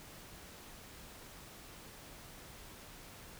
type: silence
effects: pink hiss -53 dBFS RMS until 3.39 s